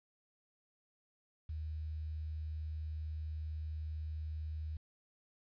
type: tone with quantisation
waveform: sine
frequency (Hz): 77.78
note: D#2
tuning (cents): 0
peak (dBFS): -38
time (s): 1.49-4.77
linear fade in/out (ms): 5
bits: 11
effects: resampled to 11025 Hz